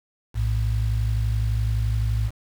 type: tone pair together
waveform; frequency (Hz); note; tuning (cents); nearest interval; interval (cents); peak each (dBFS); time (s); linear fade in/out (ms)
sine; 58.23 / 110; A#1 / A2; -1 / 0; major seventh; 1101; -22; 0.34-2.31; 50
effects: tanh soft clip ceiling -13 dBFS + 7-bit